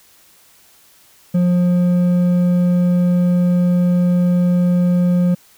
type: tone with hard clipping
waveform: sine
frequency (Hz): 177.5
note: F3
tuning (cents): +28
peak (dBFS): -13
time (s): 1.34-5.35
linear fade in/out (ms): 10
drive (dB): 5
effects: white hiss -50 dBFS RMS until 5.57 s